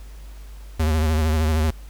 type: tone with vibrato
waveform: square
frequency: 78.3 Hz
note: D#2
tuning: 11 cents sharp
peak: -18 dBFS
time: 0.79-1.71 s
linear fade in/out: 10 ms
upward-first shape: sine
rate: 13 Hz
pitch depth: 58 cents each way
effects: added 50 Hz sine -36 dBFS peak until 1.89 s + pink hiss -51 dBFS RMS until 1.89 s